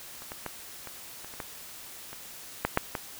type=clicks; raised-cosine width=0.5 ms; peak=-30 / -22 / -18 / -25 / -28 / -30 / -19 / -26 / -9 / -7 / -15 dBFS; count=11; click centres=0.221 / 0.319 / 0.463 / 0.873 / 1.246 / 1.339 / 1.402 / 2.13 / 2.65 / 2.774 / 2.952 s; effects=white hiss -45 dBFS RMS until 3.19 s